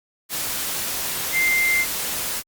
sine tone in noise, 2093 Hz, C7, in tune, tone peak -17 dBFS, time 1.32-1.86 s, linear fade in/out 50 ms, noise white, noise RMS -26 dBFS, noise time 0.29-2.43 s, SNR +6 dB, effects Opus 48 kbps

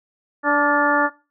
harmonic tone with a mistuned harmonic, 291.6 Hz, D4, 12 cents flat, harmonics 1 / 2 / 3 / 4 / 5 / 6, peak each -22 / -22 / -22 / -22 / -22 / -22 dBFS, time 0.43-1.1 s, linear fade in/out 50 ms, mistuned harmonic 5, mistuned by -43 cents, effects noise-tail reverb RT60 0.3 s tail -19 dB re dry

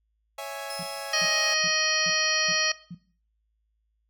sawtooth chord, C# minor, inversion none, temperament equal, 554.4 / 659.3 / 830.6 Hz, C#5 / E5 / G#5, 0 / 0 / 0 cents, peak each -34 dBFS, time 0.38-1.54 s, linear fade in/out 5 ms
sawtooth tone with exponential decay, 5160 Hz, E8, 38 cents flat, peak -32 dBFS, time 0.7-2.54 s, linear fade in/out 1 ms, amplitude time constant 400 ms
sine tone bursts, 174.61 Hz, F3, in tune, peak -35 dBFS, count 6, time 0.79-2.948 s, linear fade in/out 5 ms, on 43 ms, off 380 ms
harmonic tone, 625 Hz, D#5, 8 cents sharp, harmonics 1 / 2 / 3 / 4 / 5 / 7 / 8 / 9, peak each -34 / -33 / -29 / -31 / -32 / -29 / -33 / -29 dBFS, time 1.13-2.72 s, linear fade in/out 5 ms
effects noise-tail reverb RT60 0.5 s tail -18 dB re dry + added 54 Hz sine -70 dBFS peak until 4.09 s

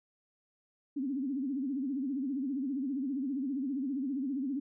sine tone with vibrato, 270 Hz, C#4, 45 cents flat, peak -31 dBFS, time 0.96-4.6 s, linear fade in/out 10 ms, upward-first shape sine, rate 15 Hz, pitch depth 140 cents each way, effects none

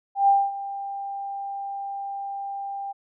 sine tone with ADSR envelope, 794 Hz, G5, 22 cents sharp, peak -13 dBFS, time 0.15-2.93 s, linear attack 130 ms, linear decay 230 ms, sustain -16 dB, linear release 20 ms, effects none

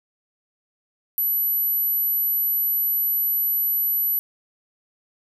sine tone, 11830 Hz, F#9, 1 cent flat, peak -19 dBFS, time 1.18-4.19 s, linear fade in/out 0 ms, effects none

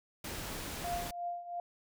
pink noise, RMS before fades -41 dBFS, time 0.24-1.11 s, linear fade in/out 5 ms
sine tone with tremolo, 698.5 Hz, F5, in tune, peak -33 dBFS, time 0.84-1.6 s, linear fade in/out 2 ms, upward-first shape triangle, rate 2.9 Hz, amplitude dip 80%
effects none

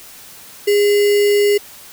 sine tone with sample-and-hold, 410 Hz, G#4, 22 cents flat, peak -10 dBFS, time 0.67-1.58 s, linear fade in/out 10 ms, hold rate 2450 Hz, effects white hiss -39 dBFS RMS until 1.92 s

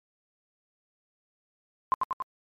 sine tone with echo, 1046.5 Hz, C6, in tune, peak -19 dBFS, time 1.92-1.94 s, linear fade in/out 0 ms, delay 94 ms, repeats 3, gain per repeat -3 dB, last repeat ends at 2.222 s, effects MP3 64 kbps

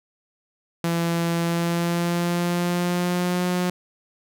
sawtooth tone with pitch glide, 168.8 to 179.87 Hz, E3 to F#3, +41 to -49 cents, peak -17 dBFS, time 0.84-3.7 s, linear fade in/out 2 ms, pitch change +110 cents, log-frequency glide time 1.39-3.54 s, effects none

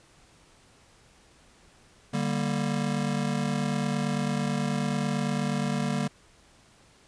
square chord, G minor, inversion second, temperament just, 147 / 196 / 235.2 Hz, D3 / G3 / Bb3, +2 / 0 / +16 cents, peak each -31 dBFS, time 2.13-6.08 s, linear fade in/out 10 ms, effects pink hiss -58 dBFS RMS until 7.07 s + resampled to 22050 Hz

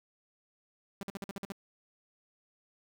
sawtooth tone bursts, 197.4 Hz, G3, 12 cents sharp, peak -33 dBFS, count 8, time 1.01-1.521 s, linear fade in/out 0 ms, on 21 ms, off 49 ms, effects none

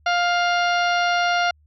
harmonic tone with a mistuned harmonic, 702 Hz, F5, 9 cents sharp, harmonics 1 / 2 / 3 / 4 / 5 / 6 / 7 / 8, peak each -20 / -22 / -29 / -29 / -35 / -33 / -39 / -37 dBFS, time 0.06-1.51 s, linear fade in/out 5 ms, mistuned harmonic 7, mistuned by -65 cents, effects added 75 Hz sine -54 dBFS peak until 1.66 s

